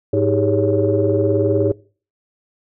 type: tone cluster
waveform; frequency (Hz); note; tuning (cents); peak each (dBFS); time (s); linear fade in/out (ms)
sine; 104.2 / 315 / 391.6 / 411.2 / 559; G#2 / D#4 / G4 / G#4 / C#5; +6 / +21 / -2 / -17 / +14; -20; 0.13-1.72; 5
effects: noise-tail reverb RT60 0.4 s tail -21 dB re dry + tanh soft clip ceiling -4 dBFS